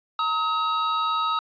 square tone pair together, 921 / 1273 Hz, A#5 / D#6, -21 / +39 cents, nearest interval tritone, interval 560 cents, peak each -31 / -23 dBFS, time 0.19-1.39 s, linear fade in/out 2 ms, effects resampled to 11025 Hz

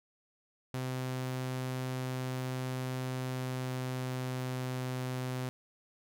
sawtooth tone with pitch glide, 128.7 to 127.74 Hz, C3 to C3, -28 to -41 cents, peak -30 dBFS, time 0.74-5.49 s, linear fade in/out 0 ms, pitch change -13 cents, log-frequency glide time 2.86-4.99 s, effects none

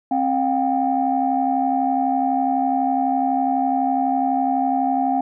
sine tone cluster, 266.4 / 717 / 789 Hz, C4 / F5 / G5, +31 / +45 / +11 cents, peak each -21 dBFS, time 0.11-5.21 s, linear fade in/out 5 ms, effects tanh soft clip ceiling -7 dBFS

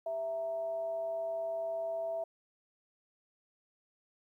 sine tone with frequency modulation, 661 Hz, E5, 5 cents sharp, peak -33 dBFS, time 0.06-2.24 s, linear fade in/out 5 ms, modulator 265 Hz, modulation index 0.26, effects 12-bit

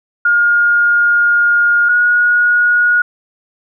sine tone pair in turn, 1421 / 1446.7 Hz, F6 / F#6, +30 / -39 cents, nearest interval unison, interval 31 cents, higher second, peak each -8 dBFS, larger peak neither, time 0.25-1.89 / 1.89-3.02 s, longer first, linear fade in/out 5 ms, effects none

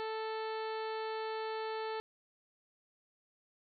harmonic tone, 440 Hz, A4, in tune, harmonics 1 / 2 / 3 / 4 / 5 / 6 / 7 / 8 / 9 / 10, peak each -38 / -41 / -47 / -49 / -54 / -54 / -56 / -57 / -57 / -55 dBFS, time 0-2 s, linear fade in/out 0 ms, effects none

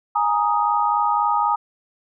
sine chord, Ab suspended second, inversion none, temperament just, 830.6 / 934.4 / 1245.9 Hz, Ab5 / Bb5 / Eb6, 0 / +4 / +2 cents, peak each -21 dBFS, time 0.15-1.56 s, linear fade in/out 10 ms, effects none

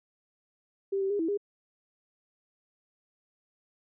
sine tone with pitch steps, 392.5 / 387.5 / 407.6 / 327.1 / 406.6 Hz, G4 / G4 / G#4 / E4 / G#4, +2 / -20 / -32 / -13 / -37 cents, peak -26 dBFS, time 0.92-1.375 s, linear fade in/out 10 ms, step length 91 ms, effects none

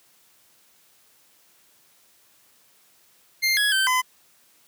25% pulse tone with pitch steps, 2106 / 1672 / 1550 / 1016 Hz, C7 / G#6 / G6 / B5, +11 / +11 / -20 / +49 cents, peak -15 dBFS, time 3.42-4.02 s, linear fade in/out 20 ms, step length 150 ms, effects white hiss -59 dBFS RMS until 4.67 s + high-pass 100 Hz 12 dB/octave

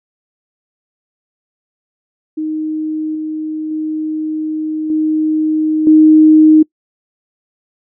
sine tone with level steps, 311.1 Hz, D#4, in tune, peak -16 / -18 / -16 / -11 / -3 dBFS, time 2.37-6.63 s, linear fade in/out 10 ms, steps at 3.15 / 3.71 / 4.9 / 5.87 s, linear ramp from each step 2 ms, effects noise-tail reverb RT60 0.1 s tail -25 dB re dry

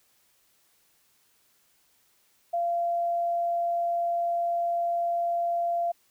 sine tone, 688 Hz, F5, 26 cents flat, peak -24 dBFS, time 2.53-5.92 s, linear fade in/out 10 ms, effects white hiss -66 dBFS RMS until 6.1 s

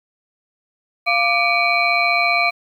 sine tone cluster, 695 / 1177 / 2298 / 2433 / 4098 Hz, F5 / D6 / D7 / D#7 / C8, -9 / +3 / -38 / -39 / -37 cents, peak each -20 / -23 / -18 / -21 / -26 dBFS, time 1.06-2.51 s, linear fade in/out 20 ms, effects 8-bit

